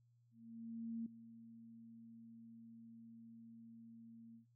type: tone with ADSR envelope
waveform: sine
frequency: 228.7 Hz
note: A#3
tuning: 33 cents flat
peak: -40 dBFS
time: 0.31-4.46 s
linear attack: 750 ms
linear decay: 4 ms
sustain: -15 dB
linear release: 110 ms
effects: noise-tail reverb RT60 0.1 s tail -21 dB re dry + added 119 Hz sine -70 dBFS peak until 4.55 s